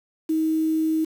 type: tone with quantisation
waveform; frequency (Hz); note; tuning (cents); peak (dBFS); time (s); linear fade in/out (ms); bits
sine; 316.9; D#4; +32; -19; 0.29-1.05; 10; 7
effects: none